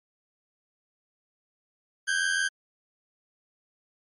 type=tone pair together; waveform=40% pulse; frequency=1536 / 1622.6 Hz; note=G6 / G#6; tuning=-36 / -41 cents; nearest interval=minor second; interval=95 cents; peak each=-26 dBFS; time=2.07-2.49 s; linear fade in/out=20 ms; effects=MP3 48 kbps